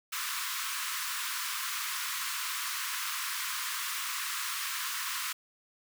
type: high-pass noise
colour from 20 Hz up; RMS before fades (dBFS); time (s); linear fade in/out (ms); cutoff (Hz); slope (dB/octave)
pink; -35; 0.12-5.33; 10; 1000; 96
effects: none